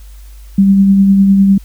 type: tone with tremolo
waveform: sine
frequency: 196 Hz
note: G3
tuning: in tune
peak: -3 dBFS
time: 0.58-1.58 s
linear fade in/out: 5 ms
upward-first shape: triangle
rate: 9.9 Hz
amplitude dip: 35%
effects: added 50 Hz sine -31 dBFS peak until 1.64 s + white hiss -47 dBFS RMS until 1.64 s